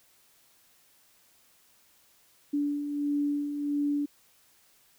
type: beating tone pair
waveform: sine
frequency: 288.1 / 289.6 Hz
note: D4 / D4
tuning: -33 / -24 cents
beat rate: 1.5 Hz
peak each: -36 / -27 dBFS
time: 2.53-4.06 s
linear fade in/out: 10 ms
effects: white hiss -63 dBFS RMS until 4.98 s